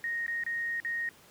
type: tone with dropouts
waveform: sine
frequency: 1864.7 Hz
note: A#6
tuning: in tune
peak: -30 dBFS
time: 0.04-1.09 s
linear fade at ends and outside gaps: 1 ms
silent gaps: 0.264-0.28 / 0.437-0.464 / 0.801-0.848 s
effects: pink hiss -57 dBFS RMS until 1.3 s + high-pass 100 Hz 12 dB/octave